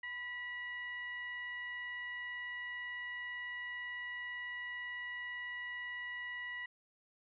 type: tone with frequency modulation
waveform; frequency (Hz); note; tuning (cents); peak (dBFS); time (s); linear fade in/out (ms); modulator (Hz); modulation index
sine; 1947; B6; -25; -40; 0.03-6.66; 5; 946; 0.44
effects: none